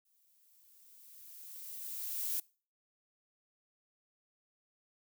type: noise with exponential growth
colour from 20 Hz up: violet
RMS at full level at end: -34 dBFS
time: 0.05-2.4 s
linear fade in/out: 5 ms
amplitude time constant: 510 ms
effects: noise-tail reverb RT60 0.4 s tail -24 dB re dry